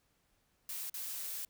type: noise with dropouts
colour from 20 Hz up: blue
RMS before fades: -41 dBFS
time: 0.69-1.45 s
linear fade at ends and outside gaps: 2 ms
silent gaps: 0.898-0.941 s
effects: pink hiss -75 dBFS RMS until 1.49 s